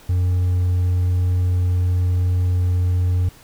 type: tone with hard clipping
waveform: triangle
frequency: 89.9 Hz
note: F#2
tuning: 49 cents flat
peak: -16 dBFS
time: 0.09-3.29 s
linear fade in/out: 5 ms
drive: 5 dB
effects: pink hiss -47 dBFS RMS until 3.43 s